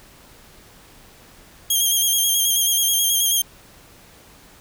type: tone with vibrato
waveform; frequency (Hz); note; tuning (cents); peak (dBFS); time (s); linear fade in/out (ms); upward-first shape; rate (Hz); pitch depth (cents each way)
10% pulse; 3225; G7; +48; -9; 1.7-3.42; 5; square; 9.3; 29
effects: pink hiss -48 dBFS RMS until 4.6 s